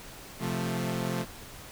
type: chord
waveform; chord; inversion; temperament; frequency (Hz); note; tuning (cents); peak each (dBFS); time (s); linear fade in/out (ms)
sawtooth; F major; second; equal; 130.81 / 174.61 / 220; C3 / F3 / A3; 0 / 0 / 0; -30 / -29 / -30; 0.39-1.26; 50
effects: pink hiss -46 dBFS RMS until 1.71 s